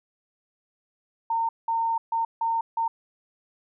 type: tone bursts at uneven times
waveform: sine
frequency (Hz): 913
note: A#5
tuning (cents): -36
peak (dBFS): -22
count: 5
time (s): 1.3-1.49 / 1.68-1.98 / 2.12-2.25 / 2.41-2.61 / 2.77-2.88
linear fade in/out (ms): 5
effects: none